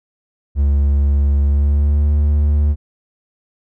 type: tone with pitch glide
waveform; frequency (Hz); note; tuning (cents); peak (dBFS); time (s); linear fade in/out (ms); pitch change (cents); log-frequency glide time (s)
triangle; 70.7 to 73.66; C#2 to D2; +35 to +6; -9; 0.55-2.76; 50; +71; 1.43-2.11
effects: none